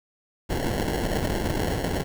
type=noise with sample-and-hold; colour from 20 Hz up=pink; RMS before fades=-26 dBFS; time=0.49-2.04 s; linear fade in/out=20 ms; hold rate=1225 Hz; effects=none